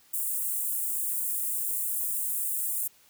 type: high-pass noise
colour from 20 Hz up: white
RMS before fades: -30 dBFS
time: 0.13-2.88 s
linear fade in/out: 10 ms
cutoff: 8000 Hz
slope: 48 dB/octave
effects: white hiss -60 dBFS RMS until 3.09 s